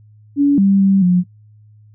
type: tone with pitch steps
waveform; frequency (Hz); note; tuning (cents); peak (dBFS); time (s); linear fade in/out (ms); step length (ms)
sine; 284.5 / 196.5 / 194.6 / 179.3; C#4 / G3 / G3 / F3; +45 / +4 / -12 / +46; -9; 0.36-1.24; 50; 220
effects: noise-tail reverb RT60 0.1 s tail -24 dB re dry + added 106 Hz sine -43 dBFS peak until 1.94 s